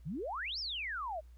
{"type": "exponential two-way sweep", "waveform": "sine", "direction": "up then down", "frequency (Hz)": [130, 5588, 593], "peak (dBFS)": -36, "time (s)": [0.05, 1.21], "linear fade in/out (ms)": 20, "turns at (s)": 0.59, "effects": ["added 60 Hz sine -52 dBFS peak until 1.37 s", "pink hiss -74 dBFS RMS until 1.37 s"]}